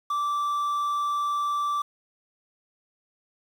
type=tone with quantisation; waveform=triangle; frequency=1167 Hz; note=D6; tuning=11 cents flat; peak=-22 dBFS; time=0.1-1.82 s; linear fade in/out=5 ms; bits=8; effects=none